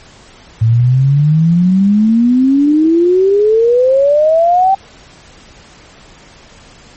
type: exponential sweep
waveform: sine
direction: up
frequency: 110 to 784 Hz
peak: -6 dBFS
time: 0.61-4.75 s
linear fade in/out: 10 ms
effects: pink hiss -40 dBFS RMS until 6.96 s + MP3 32 kbps